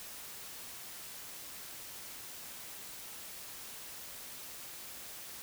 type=silence; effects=white hiss -47 dBFS RMS until 5.42 s